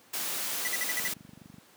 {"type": "noise", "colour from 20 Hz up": "white", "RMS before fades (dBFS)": -33, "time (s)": [0.13, 1.14], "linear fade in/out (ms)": 10}
{"type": "tone bursts", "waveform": "square", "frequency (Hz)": 1975.5, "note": "B6", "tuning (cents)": 0, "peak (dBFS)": -30, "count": 6, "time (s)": [0.65, 1.076], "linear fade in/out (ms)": 0, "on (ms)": 26, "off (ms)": 54}
{"type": "click train", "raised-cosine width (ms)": 5, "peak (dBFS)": -30, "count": 15, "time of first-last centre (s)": [1, 1.583], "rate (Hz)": 24}
{"effects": ["pink hiss -58 dBFS RMS until 1.76 s", "high-pass 200 Hz 12 dB/octave"]}